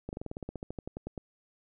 slowing click train, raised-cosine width 2 ms, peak -24 dBFS, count 17, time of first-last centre 0.09-1.178 s, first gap 39 ms, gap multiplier 1.07, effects none

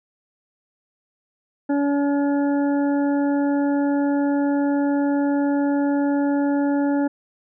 harmonic tone, 284.3 Hz, C#4, 44 cents sharp, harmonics 1 / 2 / 3 / 5 / 6, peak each -18 / -27 / -30 / -37 / -39 dBFS, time 1.69-7.08 s, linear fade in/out 10 ms, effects none

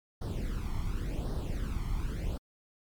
brown noise with flanger, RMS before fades -33 dBFS, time 0.21-2.38 s, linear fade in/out 10 ms, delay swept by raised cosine 0.2 to 0.94 ms, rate 0.9 Hz, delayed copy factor +0.75, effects MP3 96 kbps

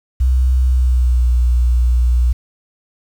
sine tone with pitch glide, 64 to 60.69 Hz, C2 to B1, -38 to -30 cents, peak -9 dBFS, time 0.2-2.33 s, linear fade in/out 10 ms, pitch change -92 cents, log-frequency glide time 0.65-1.3 s, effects tanh soft clip ceiling -6 dBFS + 7-bit

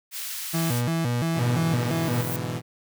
white high-pass noise, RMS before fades -33 dBFS, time 0.11-0.83 s, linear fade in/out 50 ms, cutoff 1600 Hz, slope 12 dB/octave
35% pulse tone with vibrato, 141 Hz, C#3, 30 cents sharp, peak -21 dBFS, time 0.53-2.23 s, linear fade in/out 20 ms, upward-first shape square, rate 2.9 Hz, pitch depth 270 cents each way
violet noise with exponential growth, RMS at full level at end -31 dBFS, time 1.25-2.36 s, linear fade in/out 0 ms, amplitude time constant 240 ms
sawtooth chord, E dominant seventh, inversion first, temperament equal, 103.83 / 123.47 / 146.83 / 164.81 Hz, G#2 / B2 / D3 / E3, 0 / 0 / 0 / 0 cents, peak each -31 / -27 / -33 / -29 dBFS, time 1.33-2.62 s, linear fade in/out 50 ms
effects none

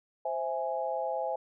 sine chord, C augmented, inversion none, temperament equal, 523.3 / 659.3 / 830.6 Hz, C5 / E5 / G#5, 0 / 0 / 0 cents, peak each -34 dBFS, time 0.25-1.36 s, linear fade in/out 5 ms, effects none

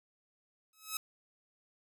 5% pulse tone with exponential growth, 1285 Hz, E6, 45 cents flat, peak -20 dBFS, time 0.73-0.97 s, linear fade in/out 2 ms, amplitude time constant 52 ms, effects none

